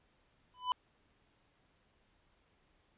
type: tone with exponential growth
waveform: square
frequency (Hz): 1000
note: B5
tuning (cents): +21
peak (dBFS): -27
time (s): 0.54-0.72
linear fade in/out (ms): 1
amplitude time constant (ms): 39
effects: pink hiss -72 dBFS RMS until 2.97 s + resampled to 8000 Hz